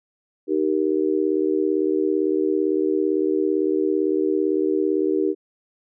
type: chord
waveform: sine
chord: Eb major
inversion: none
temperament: just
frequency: 311.1 / 388.9 / 466.7 Hz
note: Eb4 / G4 / Bb4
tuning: 0 / -14 / +2 cents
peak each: -22 / -21 / -26 dBFS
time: 0.47-5.35 s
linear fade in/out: 50 ms
effects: none